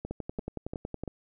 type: two click trains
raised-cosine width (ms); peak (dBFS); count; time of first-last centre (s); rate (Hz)
2; -21 / -22; 11 / 4; 0.11-1.036 / 0.05-1.077; 10.8 / 2.92
effects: none